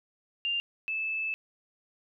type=tone pair in turn; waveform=sine; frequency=2794 / 2622 Hz; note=F7 / E7; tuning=0 / -10 cents; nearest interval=minor second; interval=110 cents; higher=first; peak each=-27 / -29 dBFS; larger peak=first; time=0.45-0.6 / 0.88-1.34 s; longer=second; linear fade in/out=0 ms; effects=none